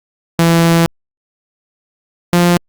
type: tone pair in turn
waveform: sawtooth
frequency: 167.2 / 174.56 Hz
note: E3 / F3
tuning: +25 / -1 cents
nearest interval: minor second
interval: 74 cents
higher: second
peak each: -4 dBFS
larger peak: neither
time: 0.39-0.86 / 2.33-2.57 s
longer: first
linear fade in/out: 0 ms
effects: Opus 48 kbps